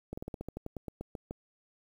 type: slowing click train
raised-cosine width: 2 ms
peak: -25 dBFS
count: 14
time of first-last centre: 0.13-1.31 s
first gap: 45 ms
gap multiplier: 1.11
effects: 9-bit